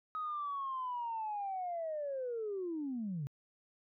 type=linear sweep; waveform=sine; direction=down; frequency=1267 to 131.3 Hz; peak=-35 dBFS; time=0.15-3.27 s; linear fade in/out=0 ms; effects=tanh soft clip ceiling -31 dBFS